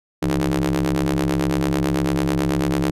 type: ring-modulated tone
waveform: sawtooth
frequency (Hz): 69.3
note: C#2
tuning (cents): 0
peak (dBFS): -11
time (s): 0.22-2.91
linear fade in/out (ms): 10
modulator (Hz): 238
effects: resampled to 32000 Hz